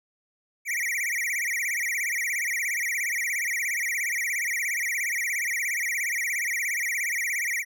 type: tone with vibrato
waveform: square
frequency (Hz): 2100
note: C7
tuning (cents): +6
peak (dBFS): -26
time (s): 0.65-7.65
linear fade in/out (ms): 50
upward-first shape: sine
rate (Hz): 17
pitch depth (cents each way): 210
effects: none